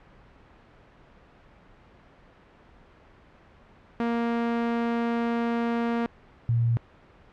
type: tone pair in turn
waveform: sawtooth / sine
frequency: 233.9 / 116.95 Hz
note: A#3 / A#2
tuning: +6 / +6 cents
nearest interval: octave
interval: 1200 cents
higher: first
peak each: -20 dBFS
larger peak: neither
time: 4-6.06 / 6.49-6.77 s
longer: first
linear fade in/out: 0 ms
effects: pink hiss -54 dBFS RMS until 7.32 s + low-pass 2000 Hz 12 dB/octave